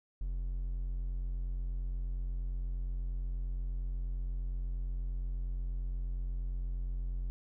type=tone; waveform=triangle; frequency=44.25 Hz; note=F1; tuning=23 cents sharp; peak=-31 dBFS; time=0.21-7.3 s; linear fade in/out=0 ms; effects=none